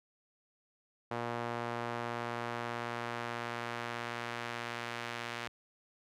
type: tone with band-pass filter sweep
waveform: sawtooth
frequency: 118.4 Hz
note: A#2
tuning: 27 cents sharp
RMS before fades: -39 dBFS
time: 1.11-5.48 s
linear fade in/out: 5 ms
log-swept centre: 900 to 2200 Hz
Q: 0.84
effects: none